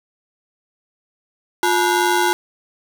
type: ring-modulated tone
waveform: 25% pulse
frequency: 606 Hz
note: D#5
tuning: 46 cents flat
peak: -8 dBFS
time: 1.63-2.33 s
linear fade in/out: 0 ms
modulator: 252 Hz
effects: none